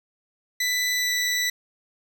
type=tone with pitch glide; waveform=20% pulse; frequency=1989 to 1974.1 Hz; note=B6 to B6; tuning=+12 to -1 cents; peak=-17 dBFS; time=0.6-1.5 s; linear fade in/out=5 ms; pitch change=-13 cents; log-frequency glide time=0.92-1.14 s; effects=none